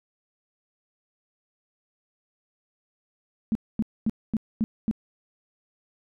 sine tone bursts, 220 Hz, A3, in tune, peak -20 dBFS, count 6, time 3.52-4.912 s, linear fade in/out 0 ms, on 32 ms, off 240 ms, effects none

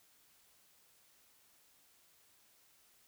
silence, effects white hiss -68 dBFS RMS until 3.07 s

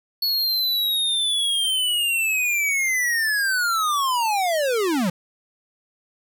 square linear sweep, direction down, 4400 to 164.81 Hz, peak -20 dBFS, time 0.22-5.1 s, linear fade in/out 5 ms, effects none

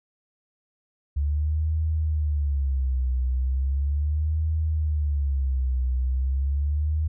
sine tone with vibrato, 70.7 Hz, C#2, 35 cents sharp, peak -21 dBFS, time 1.16-7.08 s, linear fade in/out 10 ms, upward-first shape sine, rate 0.37 Hz, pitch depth 190 cents each way, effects none

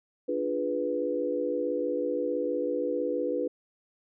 sine chord, D diminished seventh, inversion none, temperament equal, 293.7 / 349.2 / 415.3 / 493.9 Hz, D4 / F4 / Ab4 / Cb5, 0 / 0 / 0 / 0 cents, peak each -33 / -34 / -35 / -29 dBFS, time 0.28-3.48 s, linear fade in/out 10 ms, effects none

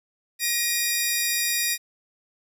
10% pulse tone pair together, 1889 / 2432 Hz, A#6 / D#7, +22 / -40 cents, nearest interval major third, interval 438 cents, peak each -16 dBFS, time 0.39-1.78 s, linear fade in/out 50 ms, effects none

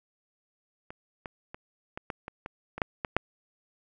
clicks, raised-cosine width 0.5 ms, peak -26 / -22 / -25 / -21 / -18 / -23 / -22 / -22 / -10 / -15 / -7 dBFS, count 11, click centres 0.905 / 1.258 / 1.545 / 1.975 / 2.102 / 2.281 / 2.461 / 2.78 / 2.818 / 3.048 / 3.166 s, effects none

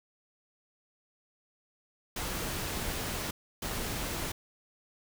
pink noise bursts at uneven times, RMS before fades -35 dBFS, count 2, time 2.16-3.31 / 3.62-4.32 s, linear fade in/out 5 ms, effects none

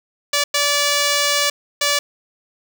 5% pulse tone bursts at uneven times, 578 Hz, D5, 28 cents flat, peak -4 dBFS, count 3, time 0.33-0.44 / 0.54-1.5 / 1.81-1.99 s, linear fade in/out 5 ms, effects none

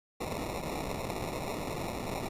white noise with sample-and-hold, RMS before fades -36 dBFS, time 0.2-2.29 s, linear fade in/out 10 ms, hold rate 1575 Hz, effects resampled to 32000 Hz

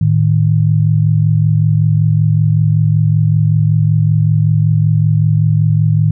sine tone pair together, 108.7 / 153.98 Hz, A2 / D#3, -21 / -18 cents, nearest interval tritone, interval 603 cents, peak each -11 dBFS, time 0.01-6.11 s, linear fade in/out 5 ms, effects none

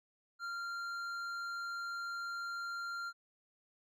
sine tone with hard clipping, 1387 Hz, F6, 12 cents flat, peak -40 dBFS, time 0.39-3.13 s, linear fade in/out 50 ms, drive 8 dB, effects none

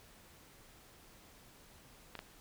clicks, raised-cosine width 0.3 ms, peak -27 dBFS, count 2, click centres 2.153 / 2.191 s, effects pink hiss -60 dBFS RMS until 2.4 s

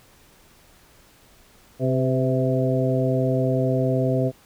harmonic tone with a mistuned harmonic, 130.81 Hz, C3, in tune, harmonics 1 / 2 / 3 / 4 / 5, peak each -22 / -25 / -27 / -26 / -27 dBFS, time 1.79-4.32 s, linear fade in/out 50 ms, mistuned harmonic 4, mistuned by -40 cents, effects pink hiss -54 dBFS RMS until 4.45 s

